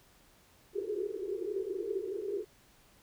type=band-pass noise; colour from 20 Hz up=white; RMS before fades=-36 dBFS; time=0.73-2.45 s; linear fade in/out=50 ms; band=360 to 430 Hz; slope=96 dB/octave; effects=pink hiss -63 dBFS RMS until 3.02 s